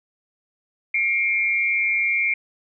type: tone pair together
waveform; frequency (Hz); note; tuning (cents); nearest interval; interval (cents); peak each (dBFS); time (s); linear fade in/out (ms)
sine; 2149 / 2349; C7 / D7; +46 / 0; major second; 154; -21; 0.94-2.34; 5
effects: none